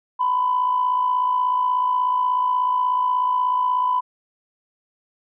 sine tone with amplitude modulation, 1000 Hz, B5, 21 cents sharp, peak -14 dBFS, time 0.19-4.01 s, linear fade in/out 20 ms, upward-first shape sine, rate 56.5 Hz, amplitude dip 55%, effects tanh soft clip ceiling -11 dBFS

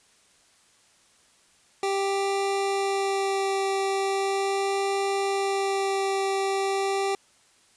25% pulse tone with vibrato, 392 Hz, G4, in tune, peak -20 dBFS, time 1.83-7.15 s, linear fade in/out 2 ms, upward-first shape sine, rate 0.39 Hz, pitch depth 10 cents each way, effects white hiss -60 dBFS RMS until 7.76 s + resampled to 22050 Hz

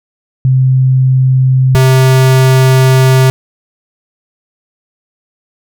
sine / square tone pair in turn, 130.4 / 130.92 Hz, C3 / C3, -5 / +1 cents, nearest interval unison, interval 6 cents, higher second, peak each -5 dBFS, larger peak neither, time 0.45-1.75 / 1.75-3.3 s, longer second, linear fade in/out 0 ms, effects none

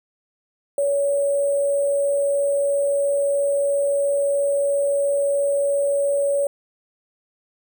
sine tone with sample-and-hold, 563 Hz, C#5, 27 cents sharp, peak -17 dBFS, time 0.78-6.47 s, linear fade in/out 2 ms, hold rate 8820 Hz, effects none

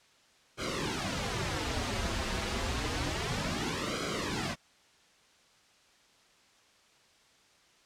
pink noise with flanger, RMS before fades -33 dBFS, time 0.57-4.56 s, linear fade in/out 50 ms, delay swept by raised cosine 1.1 to 7 ms, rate 0.29 Hz, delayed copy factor -0.9, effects white hiss -63 dBFS RMS until 7.85 s + low-pass 6000 Hz 12 dB/octave

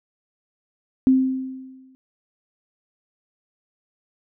sine tone with exponential decay, 261.5 Hz, C4, 1 cent flat, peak -10 dBFS, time 1.07-1.95 s, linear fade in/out 0 ms, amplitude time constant 190 ms, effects none

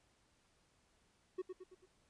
triangle tone with echo, 369.9 Hz, F#4, in tune, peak -35 dBFS, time 1.38-1.42 s, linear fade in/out 10 ms, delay 110 ms, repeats 4, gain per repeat -6 dB, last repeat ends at 1.86 s, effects pink hiss -74 dBFS RMS until 2.09 s + resampled to 22050 Hz

